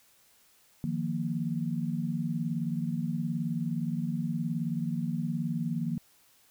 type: chord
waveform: sine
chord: Eb suspended second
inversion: none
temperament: equal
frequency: 155.56 / 174.61 / 233.1 Hz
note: Eb3 / F3 / Bb3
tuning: 0 / 0 / 0 cents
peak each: -33 dBFS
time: 0.84-5.98 s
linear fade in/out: 0 ms
effects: white hiss -63 dBFS RMS until 6.5 s